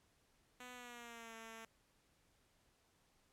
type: tone with pitch glide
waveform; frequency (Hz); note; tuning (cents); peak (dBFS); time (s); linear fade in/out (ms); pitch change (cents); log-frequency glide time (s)
5% pulse; 248.6 to 225.3; B3 to A3; +12 to +41; -40; 0.6-1.65; 2; -171; 0.73-1.35
effects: pink hiss -75 dBFS RMS until 3.32 s + low-pass 12000 Hz 12 dB/octave